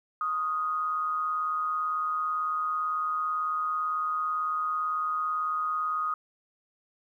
sine tone with amplitude modulation, 1244.5 Hz, D#6, in tune, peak -24 dBFS, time 0.21-6.14 s, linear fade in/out 2 ms, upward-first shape sine, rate 158 Hz, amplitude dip 50%, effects 11-bit

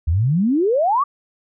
sine exponential sweep, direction up, 73.42 to 1198 Hz, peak -14 dBFS, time 0.07-1.04 s, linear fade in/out 10 ms, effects none

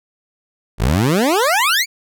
20% pulse exponential sweep, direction up, 47.81 to 2376 Hz, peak -8 dBFS, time 0.78-1.86 s, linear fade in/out 50 ms, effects none

